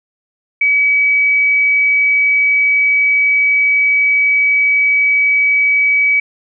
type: tone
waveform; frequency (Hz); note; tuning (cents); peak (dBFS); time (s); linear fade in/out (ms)
sine; 2278; C#7; +47; -9; 0.61-6.2; 5
effects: none